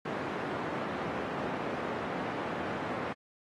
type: band-pass noise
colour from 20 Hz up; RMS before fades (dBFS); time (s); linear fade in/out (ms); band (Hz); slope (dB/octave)
pink; -36; 0.05-3.13; 5; 200 to 1500; 12
effects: high-pass 80 Hz 12 dB/octave + AAC 32 kbps